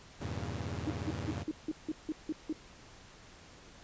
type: chord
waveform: sawtooth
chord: E diminished seventh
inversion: none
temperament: equal with one note detuned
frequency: 82.41 / 99.6 / 116.54 / 138.59 Hz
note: E2 / G2 / Bb2 / Db3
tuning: 0 / +28 / 0 / 0 cents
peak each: -37 / -37 / -39 / -40 dBFS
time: 0.2-1.44 s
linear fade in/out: 20 ms
type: tone bursts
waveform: sine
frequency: 311.1 Hz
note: D#4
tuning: in tune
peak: -31 dBFS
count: 9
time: 0.87-2.527 s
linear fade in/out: 2 ms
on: 33 ms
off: 170 ms
effects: pink hiss -55 dBFS RMS until 3.83 s + resampled to 16000 Hz